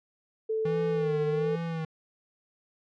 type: tone with pitch glide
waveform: sine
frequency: 440 to 445.6 Hz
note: A4 to A4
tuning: 0 to +22 cents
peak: -26 dBFS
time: 0.49-1.56 s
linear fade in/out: 10 ms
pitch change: +22 cents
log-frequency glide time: 0.73-1.24 s
type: tone with vibrato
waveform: square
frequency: 160 Hz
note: D#3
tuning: 49 cents sharp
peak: -31 dBFS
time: 0.65-1.85 s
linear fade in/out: 5 ms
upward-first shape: sine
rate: 1.3 Hz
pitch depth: 79 cents each way
effects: low-pass 3000 Hz 12 dB/octave